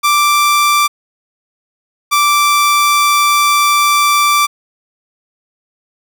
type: tone pair in turn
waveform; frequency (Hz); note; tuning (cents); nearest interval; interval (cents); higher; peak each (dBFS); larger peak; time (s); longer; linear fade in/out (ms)
sawtooth; 1174.7 / 1170.2; D6 / D6; 0 / -7; unison; 7; first; -5; neither; 0.03-0.88 / 2.11-4.47; second; 20
effects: none